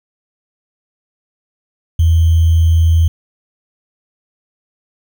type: tone with sample-and-hold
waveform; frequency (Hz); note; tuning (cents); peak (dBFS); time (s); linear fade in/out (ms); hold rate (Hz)
sine; 82.41; E2; 0; -7; 1.99-3.08; 5; 3150
effects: none